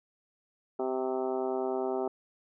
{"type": "harmonic tone with a mistuned harmonic", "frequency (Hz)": 130, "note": "C3", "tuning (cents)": -11, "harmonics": [2, 3, 4, 5, 6, 7, 8, 9, 10], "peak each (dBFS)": [-38, -31, -41, -36, -38, -43, -51, -49, -48], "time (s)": [0.79, 2.08], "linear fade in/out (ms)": 5, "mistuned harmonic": 8, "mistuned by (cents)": 19, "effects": []}